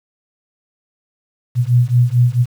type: beating tone pair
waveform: sine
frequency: 120 / 124.5 Hz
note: B2 / B2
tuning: -49 / +14 cents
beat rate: 4.5 Hz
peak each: -13 / -13 dBFS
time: 1.55-2.46 s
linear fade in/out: 50 ms
effects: 7-bit